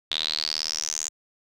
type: tone with band-pass filter sweep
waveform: sawtooth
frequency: 77.78 Hz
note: D#2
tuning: in tune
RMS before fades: -29 dBFS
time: 0.11-1.09 s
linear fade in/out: 5 ms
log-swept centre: 3600 to 6900 Hz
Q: 8.7
effects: none